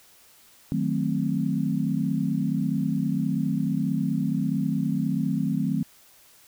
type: chord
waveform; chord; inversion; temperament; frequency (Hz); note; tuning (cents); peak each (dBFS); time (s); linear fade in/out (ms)
sine; D# diminished seventh; none; equal; 155.56 / 185 / 220 / 261.6; D#3 / F#3 / A3 / C4; 0 / 0 / 0 / 0; -28; 0.72-5.83; 0
effects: white hiss -55 dBFS RMS until 6.47 s